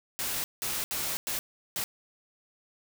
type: noise bursts at uneven times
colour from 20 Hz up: white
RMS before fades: -32 dBFS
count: 5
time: 0.19-0.44 / 0.62-0.84 / 0.91-1.17 / 1.27-1.39 / 1.76-1.84 s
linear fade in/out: 0 ms
effects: none